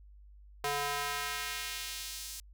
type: tone with high-pass filter sweep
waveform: square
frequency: 143.9 Hz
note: D3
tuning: 35 cents flat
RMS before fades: -37 dBFS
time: 0.64-2.4 s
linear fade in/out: 2 ms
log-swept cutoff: 590 to 6100 Hz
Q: 0.87
effects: added 50 Hz sine -52 dBFS peak until 2.53 s